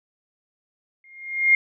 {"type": "tone with exponential growth", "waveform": "sine", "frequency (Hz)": 2127, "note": "C7", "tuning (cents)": 28, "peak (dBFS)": -10, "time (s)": [1.04, 1.55], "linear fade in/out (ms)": 2, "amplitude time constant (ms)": 110, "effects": []}